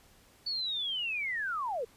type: linear sweep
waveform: sine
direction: down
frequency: 4511 to 428.7 Hz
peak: -31 dBFS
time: 0.46-1.85 s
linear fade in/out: 10 ms
effects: pink hiss -61 dBFS RMS until 1.96 s + resampled to 32000 Hz